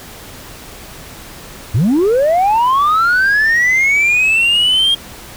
sine linear sweep, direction up, 89 to 3243 Hz, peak -7 dBFS, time 1.74-4.95 s, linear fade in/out 10 ms, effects tanh soft clip ceiling -8 dBFS + pink hiss -34 dBFS RMS until 5.36 s

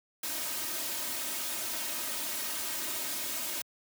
white noise with comb filter, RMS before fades -35 dBFS, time 0.23-3.62 s, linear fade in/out 5 ms, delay 3.2 ms, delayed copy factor +0.95, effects high-pass 100 Hz 12 dB/octave

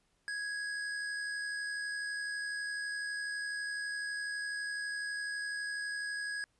square tone with amplitude modulation, 1661.2 Hz, G#6, in tune, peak -35 dBFS, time 0.28-6.44 s, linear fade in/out 0 ms, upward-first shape sine, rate 72 Hz, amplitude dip 30%, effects pink hiss -75 dBFS RMS until 6.59 s + resampled to 24000 Hz

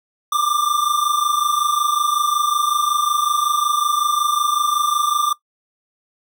square tone pair together, 1174.7 / 1200.1 Hz, D6 / D6, 0 / +37 cents, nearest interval unison, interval 37 cents, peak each -20 dBFS, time 0.32-5.33 s, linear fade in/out 5 ms, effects noise-tail reverb RT60 0.1 s tail -18 dB re dry

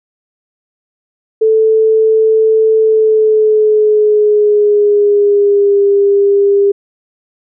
sine tone with pitch glide, 440 to 401.2 Hz, A4 to G4, 0 to +40 cents, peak -6 dBFS, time 1.41-6.72 s, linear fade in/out 10 ms, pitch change -160 cents, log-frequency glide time 2.78-5.83 s, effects none

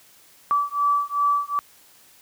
sine beating tone pair, 1153 / 1155.6 Hz, D6 / D6, -32 / -28 cents, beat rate 2.6 Hz, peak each -22 dBFS, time 0.51-1.59 s, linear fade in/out 0 ms, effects white hiss -53 dBFS RMS until 2.21 s + high-pass 60 Hz 12 dB/octave

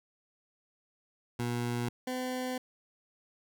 20% pulse tone pair in turn, 120 / 254.3 Hz, B2 / C4, -49 / -49 cents, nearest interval octave + minor second, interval 1300 cents, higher second, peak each -26 / -28 dBFS, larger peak first, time 1.39-1.89 / 2.07-2.58 s, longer second, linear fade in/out 5 ms, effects none

